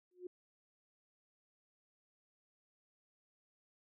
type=tone with exponential growth; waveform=sine; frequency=360.7 Hz; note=F#4; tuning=44 cents flat; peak=-39 dBFS; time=0.11-0.27 s; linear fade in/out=5 ms; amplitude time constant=33 ms; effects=none